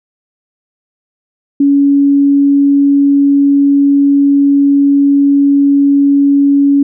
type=tone; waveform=sine; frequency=281.2 Hz; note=C#4; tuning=25 cents sharp; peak=-5 dBFS; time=1.6-6.83 s; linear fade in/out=5 ms; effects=none